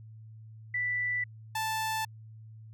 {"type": "tone pair in turn", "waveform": ["sine", "sawtooth"], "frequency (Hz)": [1975.5, 880], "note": ["B6", "A5"], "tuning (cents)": [0, 0], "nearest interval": "octave + major second", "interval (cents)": 1400, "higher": "first", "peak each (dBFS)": [-28, -26], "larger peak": "second", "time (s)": [[0.74, 1.24], [1.55, 2.05]], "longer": "neither", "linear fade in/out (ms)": 5, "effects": ["added 110 Hz sine -46 dBFS peak until 2.73 s"]}